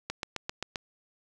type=click train; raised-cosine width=0.2 ms; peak=-15 dBFS; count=6; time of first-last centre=0.1-0.758 s; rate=7.6 Hz; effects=none